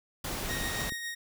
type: noise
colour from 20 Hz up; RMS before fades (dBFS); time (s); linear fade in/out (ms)
pink; -35; 0.24-0.9; 5
type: tone with tremolo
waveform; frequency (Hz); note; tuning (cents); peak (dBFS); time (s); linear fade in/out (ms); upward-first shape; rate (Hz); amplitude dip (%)
sawtooth; 1869; A#6; +4; -30; 0.49-1.15; 10; sine; 7.3; 35
type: click train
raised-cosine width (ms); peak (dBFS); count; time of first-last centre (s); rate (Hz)
3; -28; 5; 0.51-0.922; 9.71
effects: none